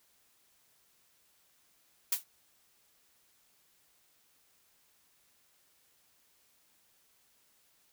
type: noise with exponential decay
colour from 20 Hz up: blue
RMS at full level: -24 dBFS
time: 2.12-2.24 s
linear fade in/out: 5 ms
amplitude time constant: 26 ms
effects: white hiss -69 dBFS RMS until 7.92 s